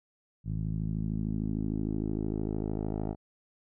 10% pulse tone with low-pass filter sweep, 53.2 Hz, G#1, 42 cents sharp, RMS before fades -32 dBFS, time 0.44-3.16 s, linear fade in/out 50 ms, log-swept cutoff 140 to 610 Hz, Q 2, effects none

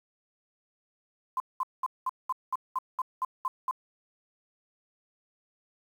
sine tone bursts, 1033 Hz, C6, 22 cents flat, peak -26 dBFS, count 11, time 1.37-3.711 s, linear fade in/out 2 ms, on 31 ms, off 200 ms, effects 9-bit

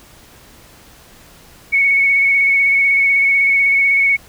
sine tone with vibrato, 2217 Hz, C#7, in tune, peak -10 dBFS, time 1.72-4.17 s, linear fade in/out 20 ms, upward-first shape square, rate 16 Hz, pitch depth 15 cents each way, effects pink hiss -44 dBFS RMS until 4.28 s

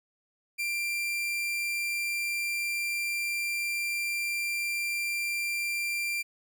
40% pulse tone, 2371 Hz, D7, 16 cents sharp, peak -28 dBFS, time 0.58-6.23 s, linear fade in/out 20 ms, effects none

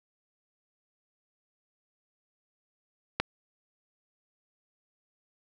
click, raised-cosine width 0.3 ms, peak -9 dBFS, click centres 3.2 s, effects none

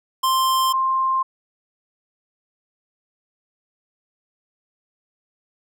square / sine tone pair in turn, 1050 / 1054 Hz, C6 / C6, +6 / +12 cents, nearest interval unison, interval 6 cents, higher second, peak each -17 dBFS, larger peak neither, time 0.23-0.73 / 0.73-1.23 s, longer neither, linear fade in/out 10 ms, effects none

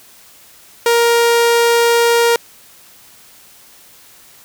sawtooth tone, 469 Hz, A#4, 11 cents sharp, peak -6 dBFS, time 0.86-2.36 s, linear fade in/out 2 ms, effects white hiss -44 dBFS RMS until 4.44 s

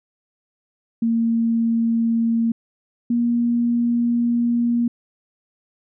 sine tone pair in turn, 229.5 / 237.2 Hz, A#3 / A#3, -27 / +30 cents, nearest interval minor second, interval 57 cents, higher second, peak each -16 dBFS, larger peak neither, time 1.02-2.52 / 3.1-4.88 s, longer second, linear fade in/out 5 ms, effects none

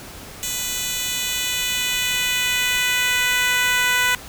10% pulse tone with high-pass filter sweep, 496.5 Hz, B4, 9 cents sharp, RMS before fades -21 dBFS, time 0.43-4.15 s, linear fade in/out 0 ms, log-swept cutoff 5000 to 1300 Hz, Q 1.1, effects pink hiss -38 dBFS RMS until 4.28 s

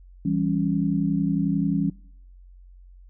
sine chord, C# diminished, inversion first, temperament equal, 164.81 / 196 / 277.2 Hz, E3 / G3 / C#4, 0 / 0 / 0 cents, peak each -25 dBFS, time 0.25-1.9 s, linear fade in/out 5 ms, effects noise-tail reverb RT60 0.6 s tail -22 dB re dry + added 45 Hz sine -45 dBFS peak until 3.09 s

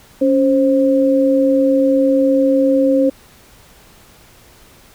sine tone pair together, 277.2 / 528.6 Hz, C#4 / C5, 0 / +18 cents, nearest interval major seventh, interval 1118 cents, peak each -13 dBFS, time 0.21-3.1 s, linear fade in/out 10 ms, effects pink hiss -46 dBFS RMS until 4.94 s

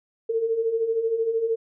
sine beating tone pair, 442.3 / 455.3 Hz, A4 / A#4, +9 / -41 cents, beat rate 13 Hz, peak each -29 / -22 dBFS, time 0.29-1.56 s, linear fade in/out 10 ms, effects none

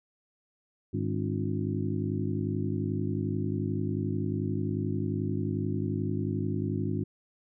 harmonic tone with a mistuned harmonic, 51.3 Hz, G#1, 21 cents flat, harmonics 2 / 3 / 4 / 5 / 6 / 7, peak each -32 / -34 / -35 / -36 / -37 / -37 dBFS, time 0.93-7.04 s, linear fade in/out 10 ms, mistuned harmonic 5, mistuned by +89 cents, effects none

